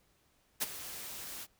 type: noise with ADSR envelope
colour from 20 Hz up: white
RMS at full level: -30 dBFS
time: 0.6-1.47 s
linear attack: 24 ms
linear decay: 24 ms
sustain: -14 dB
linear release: 44 ms
effects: pink hiss -71 dBFS RMS until 1.59 s